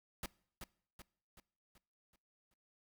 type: noise with echo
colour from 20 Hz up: pink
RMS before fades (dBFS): -42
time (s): 0.23-0.26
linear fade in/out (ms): 2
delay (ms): 380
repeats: 6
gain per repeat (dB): -6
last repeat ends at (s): 2.54
effects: noise-tail reverb RT60 0.6 s tail -23 dB re dry